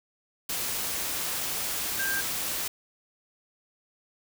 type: tone in noise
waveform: sine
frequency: 1588 Hz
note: G6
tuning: 22 cents sharp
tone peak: -28 dBFS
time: 1.99-2.21 s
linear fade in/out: 5 ms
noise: white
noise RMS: -31 dBFS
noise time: 0.49-2.68 s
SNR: 0 dB
effects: none